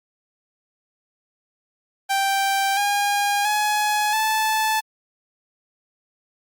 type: tone with pitch steps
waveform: sawtooth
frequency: 784 / 812.6 / 842.2 / 872.9 Hz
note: G5 / G#5 / G#5 / A5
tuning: 0 / -38 / +24 / -14 cents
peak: -15 dBFS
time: 2.09-4.81 s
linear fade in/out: 20 ms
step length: 680 ms
effects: Opus 48 kbps